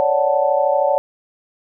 sine chord, D major seventh, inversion third, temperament equal, 554.4 / 587.3 / 740 / 880 Hz, C#5 / D5 / F#5 / A5, 0 / 0 / 0 / 0 cents, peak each -18 / -18 / -21 / -21 dBFS, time 0-0.98 s, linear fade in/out 0 ms, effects none

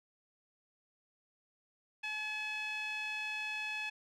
sawtooth tone with band-pass filter, 854 Hz, G#5, 48 cents sharp, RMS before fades -39 dBFS, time 2.03-3.9 s, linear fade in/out 10 ms, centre 2500 Hz, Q 3.6, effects none

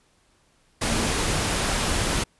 sine tone in noise, 228.1 Hz, A#3, 37 cents flat, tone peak -30 dBFS, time 0.86-1.07 s, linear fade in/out 10 ms, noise pink, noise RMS -24 dBFS, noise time 0.81-2.24 s, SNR -9 dB, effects pink hiss -63 dBFS RMS until 2.39 s + resampled to 24000 Hz

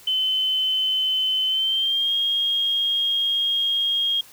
sine tone with pitch glide, 3051 to 3251 Hz, G7 to G#7, -48 to -38 cents, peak -19 dBFS, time 0.07-4.21 s, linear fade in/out 5 ms, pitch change +110 cents, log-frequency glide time 1.47-2.14 s, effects white hiss -48 dBFS RMS until 4.32 s

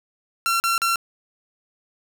sawtooth tone bursts, 1361 Hz, F6, 45 cents flat, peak -15 dBFS, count 3, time 0.46-0.958 s, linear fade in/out 0 ms, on 140 ms, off 39 ms, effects none

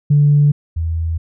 sine tone pair in turn, 145.8 / 81.83 Hz, D3 / E2, -12 / -12 cents, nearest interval minor seventh, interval 1000 cents, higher first, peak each -7 / -16 dBFS, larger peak first, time 0.1-0.52 / 0.76-1.18 s, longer neither, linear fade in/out 10 ms, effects tanh soft clip ceiling -3 dBFS

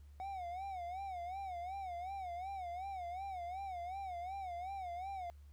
triangle tone with vibrato, 740 Hz, F#5, in tune, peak -39 dBFS, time 0.2-5.3 s, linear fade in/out 0 ms, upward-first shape sine, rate 2.7 Hz, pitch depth 120 cents each way, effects added 72 Hz sine -54 dBFS peak until 5.52 s + pink hiss -75 dBFS RMS until 5.52 s

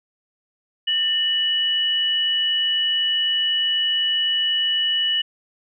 sine tone pair together, 1801.5 / 2944 Hz, A6 / F#7, +40 / -9 cents, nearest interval major sixth, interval 851 cents, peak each -29 / -18 dBFS, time 0.87-5.22 s, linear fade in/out 10 ms, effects none

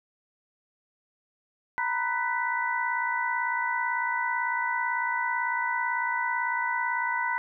sine tone cluster, 932 / 990 / 1495 / 1978 Hz, A#5 / B5 / F#6 / B6, -1 / +4 / +17 / +2 cents, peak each -31 dBFS, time 1.78-7.38 s, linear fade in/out 0 ms, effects none

